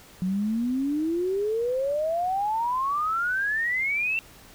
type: exponential sweep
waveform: sine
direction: up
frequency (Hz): 180.4 to 2713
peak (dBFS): -23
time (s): 0.22-4.19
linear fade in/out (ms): 0
effects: pink hiss -50 dBFS RMS until 4.54 s